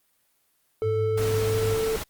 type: tone with tremolo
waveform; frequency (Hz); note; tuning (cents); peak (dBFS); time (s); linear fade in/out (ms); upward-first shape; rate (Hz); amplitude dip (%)
sine; 103.83; G#2; 0; -25; 0.82-1.78; 50; sine; 6.1; 30
type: tone with pitch glide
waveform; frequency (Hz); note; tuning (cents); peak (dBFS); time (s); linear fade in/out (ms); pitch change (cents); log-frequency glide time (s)
triangle; 440.4 to 443.5; A4 to A4; +2 to +14; -21; 0.82-1.96; 0; +12; 1.45-1.6
type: noise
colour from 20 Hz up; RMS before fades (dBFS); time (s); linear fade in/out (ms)
pink; -33; 1.17-2.04; 10
effects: white hiss -68 dBFS RMS until 2.09 s + Opus 32 kbps